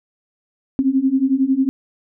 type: beating tone pair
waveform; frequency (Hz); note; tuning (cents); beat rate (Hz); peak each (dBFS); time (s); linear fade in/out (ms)
sine; 260 / 271; C4 / C#4; -11 / -39; 11; -18 / -16; 0.79-1.69; 0
effects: none